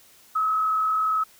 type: tone with frequency modulation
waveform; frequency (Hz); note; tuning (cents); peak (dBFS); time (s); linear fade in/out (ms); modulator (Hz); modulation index
sine; 1284; E6; -46; -20; 0.35-1.24; 10; 37.6; 0.55
effects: white hiss -54 dBFS RMS until 1.39 s